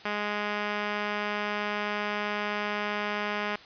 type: tone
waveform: 5% pulse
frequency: 207.7 Hz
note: G#3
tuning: in tune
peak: -17 dBFS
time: 0.05-3.56 s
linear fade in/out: 5 ms
effects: white hiss -49 dBFS RMS until 3.65 s + resampled to 11025 Hz